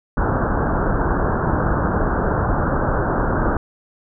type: low-pass noise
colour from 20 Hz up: pink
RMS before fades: -19 dBFS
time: 0.17-3.57 s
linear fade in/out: 2 ms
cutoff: 1600 Hz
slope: 96 dB/octave
effects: none